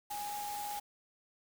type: tone in noise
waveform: sine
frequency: 825 Hz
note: G#5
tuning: 12 cents flat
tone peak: -38 dBFS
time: 0.1-0.8 s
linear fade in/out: 10 ms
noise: white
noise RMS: -45 dBFS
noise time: 0.1-0.8 s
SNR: +4 dB
effects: none